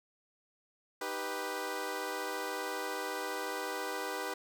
15% pulse chord, Eb augmented, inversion none, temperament equal, 311.1 / 392 / 493.9 Hz, Eb4 / G4 / B4, 0 / 0 / 0 cents, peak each -37 / -33 / -32 dBFS, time 1.01-4.34 s, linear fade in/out 5 ms, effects none

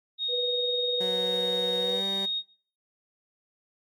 sine tone, 3729 Hz, A#7, in tune, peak -26 dBFS, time 0.18-2.43 s, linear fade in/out 50 ms
sine tone with tremolo, 491.4 Hz, B4, 9 cents flat, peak -27 dBFS, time 0.28-2.02 s, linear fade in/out 50 ms, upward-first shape sine, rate 20 Hz, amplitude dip 45%
15% pulse tone with pitch glide, 185 to 195.1 Hz, F#3 to G3, 0 to -8 cents, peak -28 dBFS, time 1-2.26 s, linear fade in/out 10 ms, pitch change +92 cents, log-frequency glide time 1.79-2.05 s
effects noise-tail reverb RT60 0.5 s tail -21 dB re dry + AAC 64 kbps

